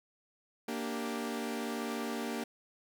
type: chord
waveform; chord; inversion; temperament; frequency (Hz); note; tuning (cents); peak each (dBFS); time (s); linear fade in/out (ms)
sawtooth; G minor; first; equal; 233.1 / 293.7 / 392; Bb3 / D4 / G4; 0 / 0 / 0; -33 / -37 / -37; 0.68-2.44; 5
effects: none